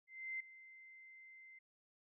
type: tone with ADSR envelope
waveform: sine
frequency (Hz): 2077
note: C7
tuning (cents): -13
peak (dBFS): -39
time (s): 0.07-1.59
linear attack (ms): 330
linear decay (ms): 6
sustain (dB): -17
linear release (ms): 8
effects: none